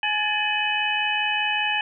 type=tone cluster; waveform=sine; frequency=842 / 1694 / 1779 / 2528 / 2984 Hz; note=G#5 / G#6 / A6 / D#7 / F#7; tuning=+24 / +34 / +19 / +27 / +14 cents; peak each=-27 / -30 / -31 / -25 / -27 dBFS; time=0.03-1.81 s; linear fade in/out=2 ms; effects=none